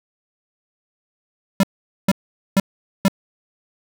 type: tone bursts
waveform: square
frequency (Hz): 194.1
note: G3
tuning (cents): -17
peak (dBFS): -12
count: 4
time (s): 1.6-3.082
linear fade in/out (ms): 2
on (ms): 33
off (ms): 450
effects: none